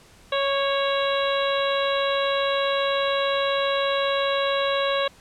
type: harmonic tone with a mistuned harmonic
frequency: 554.4 Hz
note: C#5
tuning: in tune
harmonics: 1 / 2 / 3 / 4 / 5 / 6 / 7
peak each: -23 / -27 / -31 / -35 / -33 / -33 / -31 dBFS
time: 0.32-5.08 s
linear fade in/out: 5 ms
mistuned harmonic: 3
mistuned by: -20 cents
effects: pink hiss -52 dBFS RMS until 5.2 s + low-pass 10000 Hz 12 dB/octave